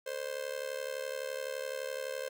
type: tone with amplitude modulation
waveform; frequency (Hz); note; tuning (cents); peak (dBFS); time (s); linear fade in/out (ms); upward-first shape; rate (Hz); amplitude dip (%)
45% pulse; 523.3; C5; 0; -32; 0.06-2.29; 10; sine; 71.8; 90
effects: none